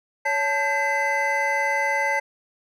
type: tone cluster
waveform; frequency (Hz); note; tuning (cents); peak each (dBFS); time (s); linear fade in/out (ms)
triangle; 560 / 877 / 1582 / 2036; C#5 / A5 / G6 / C7; +18 / -6 / +15 / -48; -26 / -23 / -28 / -22; 0.25-2.2; 10
effects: none